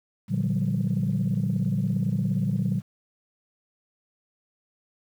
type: chord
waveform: sine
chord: G minor seventh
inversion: first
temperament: equal with one note detuned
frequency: 116.54 / 146.83 / 178.8 / 196 Hz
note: Bb2 / D3 / F3 / G3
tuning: 0 / 0 / +41 / 0 cents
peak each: -27 dBFS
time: 0.28-2.82 s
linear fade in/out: 50 ms
effects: tanh soft clip ceiling -16 dBFS + 9-bit